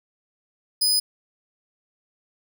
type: tone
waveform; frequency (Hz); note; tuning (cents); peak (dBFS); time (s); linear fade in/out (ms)
sawtooth; 5000; D#8; +8; -15; 0.81-1; 10
effects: none